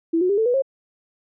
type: tone with pitch steps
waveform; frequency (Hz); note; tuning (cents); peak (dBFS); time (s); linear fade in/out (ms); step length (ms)
sine; 330.3 / 364.4 / 402 / 443.5 / 489.2 / 539.7; E4 / F#4 / G4 / A4 / B4 / C#5; +4 / -26 / +44 / +14 / -16 / -46; -16; 0.13-0.622; 10; 82
effects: none